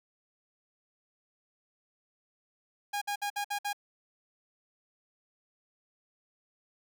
sawtooth tone bursts, 817 Hz, G#5, 29 cents flat, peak -27 dBFS, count 6, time 2.93-3.731 s, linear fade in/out 10 ms, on 86 ms, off 57 ms, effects none

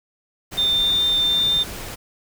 sine tone in noise, 3599 Hz, A7, 38 cents sharp, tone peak -16 dBFS, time 0.57-1.64 s, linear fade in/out 20 ms, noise pink, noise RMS -33 dBFS, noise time 0.51-1.96 s, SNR +14 dB, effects none

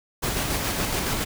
pink noise with tremolo, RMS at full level -25 dBFS, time 0.22-1.25 s, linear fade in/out 20 ms, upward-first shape square, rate 7.1 Hz, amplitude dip 25%, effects none

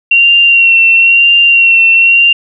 sine tone with vibrato, 2744 Hz, F7, 31 cents flat, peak -3 dBFS, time 0.11-2.33 s, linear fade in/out 5 ms, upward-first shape sine, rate 1 Hz, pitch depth 28 cents each way, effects none

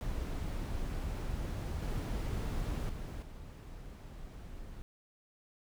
brown noise with level steps, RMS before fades -37 / -35 / -41 / -47 dBFS, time 0.01-4.82 s, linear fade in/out 0 ms, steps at 1.82 / 2.89 / 3.22 s, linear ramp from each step 5 ms, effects none

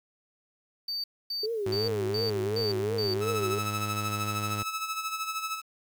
triangle tone bursts, 4600 Hz, D8, 37 cents flat, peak -29 dBFS, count 6, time 0.88-3.14 s, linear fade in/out 5 ms, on 160 ms, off 260 ms
sine tone with vibrato, 415.3 Hz, G#4, in tune, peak -28 dBFS, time 1.43-3.59 s, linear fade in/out 5 ms, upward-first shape triangle, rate 2.8 Hz, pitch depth 220 cents each way
sawtooth tone, 104.6 Hz, G#2, 13 cents sharp, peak -28 dBFS, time 1.66-4.63 s, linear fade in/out 5 ms
sawtooth tone with tremolo, 1300 Hz, E6, 24 cents flat, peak -25 dBFS, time 3.2-5.62 s, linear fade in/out 50 ms, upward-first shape sine, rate 13 Hz, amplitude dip 60%
effects 9-bit

